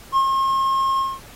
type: tone with ADSR envelope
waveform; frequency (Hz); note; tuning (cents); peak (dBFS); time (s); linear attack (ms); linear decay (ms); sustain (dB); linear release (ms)
triangle; 1075; C6; +47; -11; 0.12-1.2; 46; 76; -4; 220
effects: pink hiss -44 dBFS RMS until 1.35 s + AAC 48 kbps